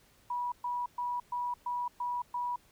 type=tone bursts; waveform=sine; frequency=974 Hz; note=B5; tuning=24 cents flat; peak=-31 dBFS; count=7; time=0.3-2.56 s; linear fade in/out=5 ms; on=220 ms; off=120 ms; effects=pink hiss -64 dBFS RMS until 2.71 s